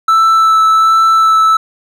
triangle tone with vibrato, 1318.5 Hz, E6, in tune, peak -4 dBFS, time 0.08-1.57 s, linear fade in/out 5 ms, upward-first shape sine, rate 1.3 Hz, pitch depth 10 cents each way, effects none

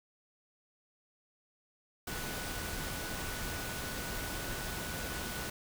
sine tone in noise, 1480 Hz, F#6, in tune, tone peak -46 dBFS, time 2.07-5.5 s, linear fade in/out 5 ms, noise pink, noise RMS -39 dBFS, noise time 2.07-5.5 s, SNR -10 dB, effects none

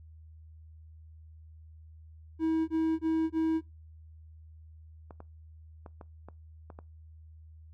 triangle tone bursts, 321.4 Hz, E4, 44 cents flat, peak -23 dBFS, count 4, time 2.39-3.613 s, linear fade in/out 50 ms, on 290 ms, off 21 ms
clicks, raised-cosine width 1 ms, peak -32 dBFS, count 7, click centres 5.108 / 5.204 / 5.862 / 6.012 / 6.286 / 6.702 / 6.789 s
effects noise-tail reverb RT60 0.2 s tail -21 dB re dry + added 79 Hz sine -49 dBFS peak until 7.73 s

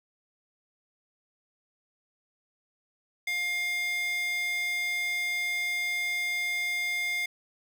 square tone with high-pass filter, 707 Hz, F5, 21 cents sharp, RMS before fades -30 dBFS, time 3.27-7.26 s, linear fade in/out 5 ms, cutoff 2300 Hz, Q 4.5, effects none

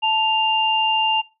sine tone pair together, 880.1 / 2794 Hz, A5 / F7, 0 / 0 cents, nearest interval octave + minor sixth, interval 2000 cents, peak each -19 dBFS, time 0.02-1.22 s, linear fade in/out 20 ms, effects noise-tail reverb RT60 0.3 s tail -23 dB re dry

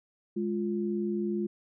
sine tone pair together, 207.7 / 349.3 Hz, G#3 / F4, 0 / 0 cents, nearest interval major sixth, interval 900 cents, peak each -30 / -31 dBFS, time 0.36-1.47 s, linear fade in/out 10 ms, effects none

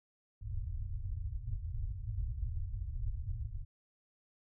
pink low-pass noise, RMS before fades -38 dBFS, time 0.41-3.65 s, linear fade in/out 20 ms, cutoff 120 Hz, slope 96 dB/octave, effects none

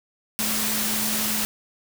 sine tone in noise, 215.4 Hz, A3, 37 cents flat, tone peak -31 dBFS, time 0.39-1.45 s, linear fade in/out 0 ms, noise white, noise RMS -25 dBFS, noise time 0.39-1.45 s, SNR -9 dB, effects none

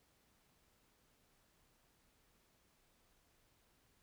silence, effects pink hiss -74 dBFS RMS until 4.02 s

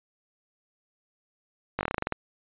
slowing click train, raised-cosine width 0.5 ms, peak -12 dBFS, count 11, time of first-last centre 1.79-2.123 s, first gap 19 ms, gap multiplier 1.12, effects resampled to 8000 Hz

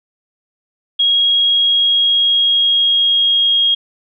sine tone with pitch glide, 3290 to 3264 Hz, G#7 to G#7, -17 to -31 cents, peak -10 dBFS, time 0.99-3.75 s, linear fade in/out 10 ms, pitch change -14 cents, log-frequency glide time 1.38-3.59 s, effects none

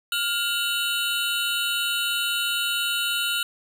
square tone cluster, 1409 / 2732 / 2974 / 3798 Hz, F6 / F7 / F#7 / A#7, +15 / -39 / +8 / +32 cents, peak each -28 / -32 / -28 / -31 dBFS, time 0.12-3.43 s, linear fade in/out 2 ms, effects none

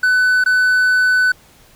triangle tone with dropouts, 1500 Hz, F#6, 23 cents sharp, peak -9 dBFS, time 0.03-1.32 s, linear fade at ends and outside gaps 5 ms, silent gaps 0.44-0.46 s, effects pink hiss -48 dBFS RMS until 1.75 s

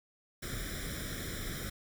pink noise with comb filter, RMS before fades -39 dBFS, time 0.42-1.7 s, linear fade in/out 10 ms, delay 0.55 ms, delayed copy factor +1, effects none

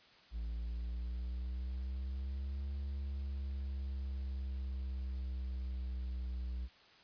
triangle exponential two-way sweep, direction up then down, 55.9 to 69.6 to 61.5 Hz, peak -35 dBFS, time 0.31-6.69 s, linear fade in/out 50 ms, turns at 2.73 s, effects white hiss -62 dBFS RMS until 7.03 s + resampled to 11025 Hz

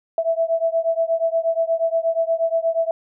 sine beating tone pair, 656 / 664.4 Hz, E5 / E5, -9 / +13 cents, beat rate 8.4 Hz, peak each -20 / -21 dBFS, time 0.18-2.91 s, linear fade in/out 2 ms, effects none

